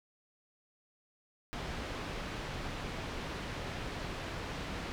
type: low-pass noise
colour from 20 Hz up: pink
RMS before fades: -40 dBFS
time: 1.53-4.92 s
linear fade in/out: 0 ms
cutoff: 3800 Hz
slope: 12 dB/octave
effects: none